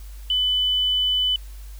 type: tone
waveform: sine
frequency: 3000 Hz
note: F#7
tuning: 23 cents sharp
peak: -18 dBFS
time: 0.3-1.36 s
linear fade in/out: 2 ms
effects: added 50 Hz sine -35 dBFS peak until 1.79 s + white hiss -51 dBFS RMS until 1.79 s